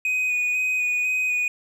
triangle tone with vibrato, 2489 Hz, D#7, in tune, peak -19 dBFS, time 0.05-1.48 s, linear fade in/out 2 ms, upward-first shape square, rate 2 Hz, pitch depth 13 cents each way, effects none

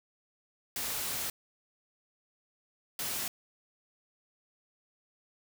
white noise bursts at uneven times, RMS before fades -35 dBFS, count 2, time 0.76-1.3 / 2.99-3.28 s, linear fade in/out 2 ms, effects none

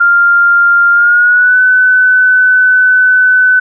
sine tone with pitch glide, 1396.9 to 1505.8 Hz, F6 to F#6, 0 to +30 cents, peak -4 dBFS, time 0-3.6 s, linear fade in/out 10 ms, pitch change +130 cents, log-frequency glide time 0.92-1.6 s, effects none

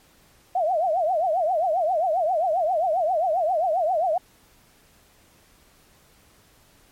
sine tone with vibrato, 683 Hz, F5, 39 cents flat, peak -19 dBFS, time 0.55-4.18 s, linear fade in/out 5 ms, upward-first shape triangle, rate 7.5 Hz, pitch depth 240 cents each way, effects pink hiss -57 dBFS RMS until 6.91 s + MP3 64 kbps

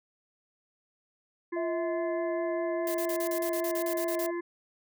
harmonic tone, 345.1 Hz, F4, 21 cents flat, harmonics 1 / 3 / 5 / 6, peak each -31 / -41 / -45 / -47 dBFS, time 1.52-4.41 s, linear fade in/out 10 ms
sine tone with vibrato, 648 Hz, E5, 30 cents flat, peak -31 dBFS, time 1.56-4.31 s, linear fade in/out 10 ms, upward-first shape triangle, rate 4.9 Hz, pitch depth 27 cents each way
blue noise bursts, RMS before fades -38 dBFS, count 13, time 2.87-4.264 s, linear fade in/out 2 ms, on 74 ms, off 36 ms
effects none

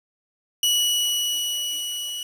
sawtooth tone with level ramp, 2936 Hz, F#7, 14 cents flat, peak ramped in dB -14 to -26 dBFS, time 0.63-2.23 s, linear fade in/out 2 ms, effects resampled to 32000 Hz + 7-bit

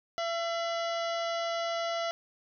harmonic tone with a mistuned harmonic, 674 Hz, E5, 38 cents sharp, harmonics 1 / 2 / 3 / 4 / 5 / 6 / 7 / 8 / 9, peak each -31 / -37 / -41 / -43 / -45 / -47 / -48 / -49 / -50 dBFS, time 0.18-2.11 s, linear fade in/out 0 ms, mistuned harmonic 4, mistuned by +140 cents, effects none

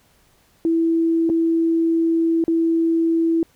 sine tone with dropouts, 329.6 Hz, E4, in tune, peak -15 dBFS, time 0.65-3.43 s, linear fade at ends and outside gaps 1 ms, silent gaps 1.293-1.299 / 2.44-2.48 s, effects pink hiss -58 dBFS RMS until 3.55 s

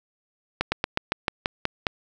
slowing click train, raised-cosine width 0.3 ms, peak -6 dBFS, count 9, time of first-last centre 0.61-1.868 s, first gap 110 ms, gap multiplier 1.1, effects none

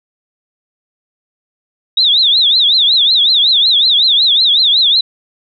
sine tone with vibrato, 3700 Hz, A#7, 14 cents flat, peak -7 dBFS, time 1.97-5.01 s, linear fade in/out 5 ms, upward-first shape triangle, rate 5.4 Hz, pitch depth 230 cents each way, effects none

